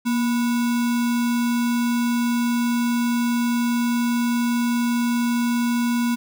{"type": "tone with sample-and-hold", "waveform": "sine", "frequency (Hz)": 237.4, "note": "A#3", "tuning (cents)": 32, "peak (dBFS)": -18, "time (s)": [0.05, 6.16], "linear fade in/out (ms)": 20, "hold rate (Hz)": 1225, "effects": []}